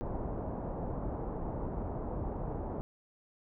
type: low-pass noise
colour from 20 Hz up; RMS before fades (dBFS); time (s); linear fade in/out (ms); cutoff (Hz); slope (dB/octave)
pink; -37; 0.01-2.81; 0; 890; 24
effects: none